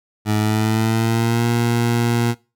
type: tone with pitch glide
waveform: 20% pulse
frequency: 106.5 to 118.17 Hz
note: G#2 to A#2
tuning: +44 to +24 cents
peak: -11 dBFS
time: 0.25-2.35 s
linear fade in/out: 50 ms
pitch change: +180 cents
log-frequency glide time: 0.37-1.47 s
effects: noise-tail reverb RT60 0.3 s tail -21 dB re dry